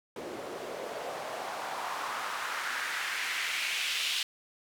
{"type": "noise with band-pass filter sweep", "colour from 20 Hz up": "white", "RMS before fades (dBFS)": -35, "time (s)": [0.16, 4.23], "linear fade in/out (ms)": 2, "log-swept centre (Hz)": [380, 3200], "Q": 2.1, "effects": []}